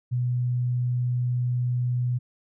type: tone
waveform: sine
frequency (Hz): 123.47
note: B2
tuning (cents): 0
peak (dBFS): -22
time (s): 0.11-2.19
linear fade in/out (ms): 20
effects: none